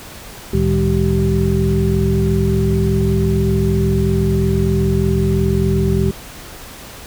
sine tone cluster, 68.8 / 111.8 / 155 / 200.2 / 386.5 Hz, C#2 / A2 / D#3 / G3 / G4, -12 / +28 / -6 / +37 / -24 cents, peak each -19 dBFS, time 0.53-6.11 s, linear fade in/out 5 ms, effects pink hiss -35 dBFS RMS until 7.06 s

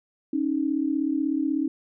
sine tone pair together, 274.8 / 311.1 Hz, C#4 / D#4, -15 / 0 cents, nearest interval major second, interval 215 cents, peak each -25 dBFS, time 0.33-1.68 s, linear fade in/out 5 ms, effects none

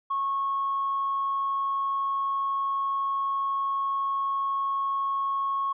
triangle tone with tanh clipping, 1097 Hz, C#6, 18 cents flat, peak -24 dBFS, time 0.1-5.73 s, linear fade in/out 10 ms, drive 1 dB, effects resampled to 11025 Hz

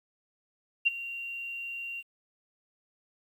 sine tone with ADSR envelope, 2763 Hz, F7, 19 cents flat, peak -18 dBFS, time 0.85-2.03 s, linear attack 20 ms, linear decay 21 ms, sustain -17 dB, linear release 40 ms, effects 10-bit

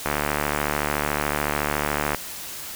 click train, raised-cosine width 0.5 ms, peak -7 dBFS, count 155, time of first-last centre 0.06-2.147 s, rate 73.8 Hz, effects white hiss -35 dBFS RMS until 2.75 s

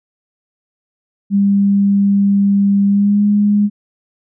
sine tone with pitch glide, 199.6 to 206 Hz, G3 to G#3, +32 to -14 cents, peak -9 dBFS, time 1.3-3.7 s, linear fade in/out 50 ms, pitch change +54 cents, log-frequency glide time 2.87-3.24 s, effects none

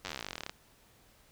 slowing click train, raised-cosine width 0.2 ms, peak -20 dBFS, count 25, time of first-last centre 0.05-0.495 s, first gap 10 ms, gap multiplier 1.05, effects pink hiss -63 dBFS RMS until 1.31 s

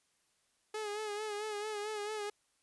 sawtooth tone with vibrato, 421.7 Hz, G#4, 26 cents sharp, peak -33 dBFS, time 0.74-2.3 s, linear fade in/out 5 ms, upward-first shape sine, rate 4.5 Hz, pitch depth 52 cents each way, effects white hiss -75 dBFS RMS until 2.62 s + resampled to 24000 Hz

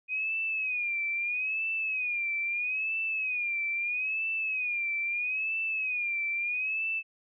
sine tone with vibrato, 2489 Hz, D#7, in tune, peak -28 dBFS, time 0.08-7.03 s, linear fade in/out 50 ms, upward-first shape sine, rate 0.77 Hz, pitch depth 110 cents each way, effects none

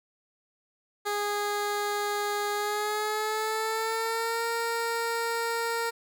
15% pulse tone with pitch glide, 412.2 to 462.7 Hz, G#4 to A#4, -13 to -13 cents, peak -21 dBFS, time 1.05-5.91 s, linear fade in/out 20 ms, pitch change +200 cents, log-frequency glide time 2.53-4.45 s, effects none

